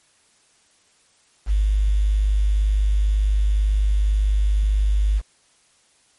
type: tone with quantisation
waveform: sine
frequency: 51 Hz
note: G#1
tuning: 31 cents flat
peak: -15 dBFS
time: 1.46-5.22 s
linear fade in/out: 50 ms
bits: 7
effects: white hiss -59 dBFS RMS until 6.18 s + MP3 48 kbps